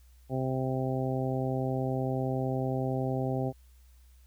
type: harmonic tone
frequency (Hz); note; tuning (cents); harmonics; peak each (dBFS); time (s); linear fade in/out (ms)
130.81; C3; 0; 1 / 2 / 3 / 4 / 5 / 6; -31 / -34 / -36 / -37 / -38 / -39; 0.29-3.53; 50
effects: added 62 Hz sine -54 dBFS peak until 4.26 s + white hiss -68 dBFS RMS until 4.26 s